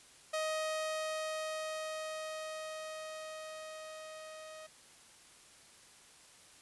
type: tone with level ramp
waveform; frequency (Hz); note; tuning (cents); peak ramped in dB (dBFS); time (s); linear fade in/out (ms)
sawtooth; 627; D#5; +13; -29 to -44; 0.33-4.67; 10
effects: white hiss -59 dBFS RMS until 6.61 s + resampled to 24000 Hz